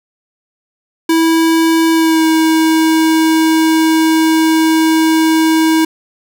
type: tone with pitch glide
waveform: square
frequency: 326.6 to 320.1 Hz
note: E4 to D#4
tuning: -16 to +49 cents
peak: -9 dBFS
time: 1.09-5.85 s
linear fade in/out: 5 ms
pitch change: -35 cents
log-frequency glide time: 1.92-2.25 s
effects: none